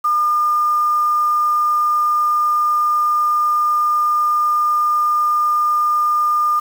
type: tone with quantisation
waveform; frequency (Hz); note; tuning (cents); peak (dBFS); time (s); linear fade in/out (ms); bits
sine; 1208; D6; +48; -13; 0.04-6.6; 10; 6
effects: none